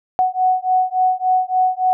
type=beating tone pair; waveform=sine; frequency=740 / 743.5 Hz; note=F#5 / F#5; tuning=0 / +8 cents; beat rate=3.5 Hz; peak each=-17 dBFS; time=0.19-1.93 s; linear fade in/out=0 ms; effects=none